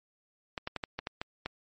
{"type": "clicks", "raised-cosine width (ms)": 0.3, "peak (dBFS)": -18, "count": 8, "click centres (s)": [0.578, 0.674, 0.763, 0.838, 0.99, 1.071, 1.215, 1.46], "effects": ["MP3 32 kbps"]}